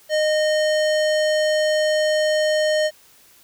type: tone with low-pass filter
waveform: square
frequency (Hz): 615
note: D#5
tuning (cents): -20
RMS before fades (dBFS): -19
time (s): 0.09-2.91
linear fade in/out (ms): 50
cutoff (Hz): 6200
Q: 0.96
effects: white hiss -52 dBFS RMS until 3.43 s